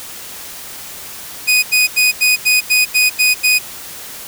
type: tone bursts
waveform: sawtooth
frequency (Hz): 2489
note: D#7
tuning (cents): 0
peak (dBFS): -6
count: 9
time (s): 1.47-3.59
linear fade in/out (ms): 20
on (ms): 160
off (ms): 85
effects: white hiss -31 dBFS RMS until 4.27 s